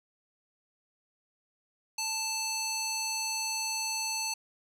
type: tone with band-pass filter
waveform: square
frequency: 880 Hz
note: A5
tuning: in tune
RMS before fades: -33 dBFS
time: 1.98-4.34 s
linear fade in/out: 5 ms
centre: 6000 Hz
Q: 1.4
effects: none

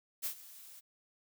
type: noise with ADSR envelope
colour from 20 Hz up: blue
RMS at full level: -35 dBFS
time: 0.22-0.81 s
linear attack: 31 ms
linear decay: 90 ms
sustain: -18 dB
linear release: 23 ms
effects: none

